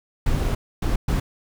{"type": "noise bursts at uneven times", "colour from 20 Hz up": "brown", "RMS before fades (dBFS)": -21, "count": 3, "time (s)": [[0.26, 0.55], [0.82, 0.96], [1.08, 1.2]], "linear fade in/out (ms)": 5, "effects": []}